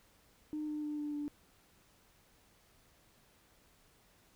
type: tone with pitch steps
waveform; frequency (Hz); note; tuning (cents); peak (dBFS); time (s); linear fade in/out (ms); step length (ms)
sine; 304.1 / 301.3 / 298.5 / 295.8 / 293.1; D#4 / D4 / D4 / D4 / D4; -40 / +44 / +28 / +13 / -3; -35; 0.53-1.28; 0; 150
effects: tanh soft clip ceiling -31 dBFS + pink hiss -67 dBFS RMS until 4.35 s